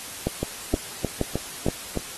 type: two click trains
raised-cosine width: 2 ms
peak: -9 / -11 dBFS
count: 4 / 6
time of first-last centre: 0.27-1.685 / 0.43-1.973 s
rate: 2.12 / 3.24 Hz
effects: white hiss -37 dBFS RMS until 2.17 s + AAC 32 kbps